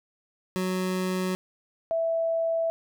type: tone pair in turn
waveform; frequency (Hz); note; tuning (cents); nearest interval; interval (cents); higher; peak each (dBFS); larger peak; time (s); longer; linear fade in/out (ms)
25% pulse / sine; 185 / 659.3; F#3 / E5; 0 / 0; octave + minor seventh; 2200; second; -22 / -23; first; 0.56-1.35 / 1.91-2.7; neither; 0
effects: none